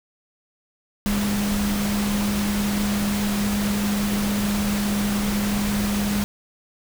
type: tone in noise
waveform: sine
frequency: 204.7 Hz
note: G#3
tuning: 25 cents flat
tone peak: -21 dBFS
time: 1.06-6.24 s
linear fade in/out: 0 ms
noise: pink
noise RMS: -28 dBFS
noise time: 1.06-6.24 s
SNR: +4 dB
effects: none